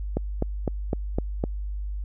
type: click train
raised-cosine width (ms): 2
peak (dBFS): -11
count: 6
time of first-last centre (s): 0.17-1.439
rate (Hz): 3.94
effects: added 50 Hz sine -28 dBFS peak until 2.04 s